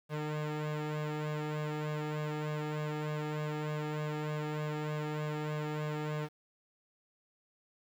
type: tone with flanger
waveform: sawtooth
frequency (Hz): 151.7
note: D#3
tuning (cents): -44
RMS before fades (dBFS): -36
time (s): 0.09-6.29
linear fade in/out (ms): 50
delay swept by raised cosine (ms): 1.8 to 2.35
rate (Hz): 3.3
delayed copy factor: +0.9
effects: low-pass 3000 Hz 12 dB/octave + 10-bit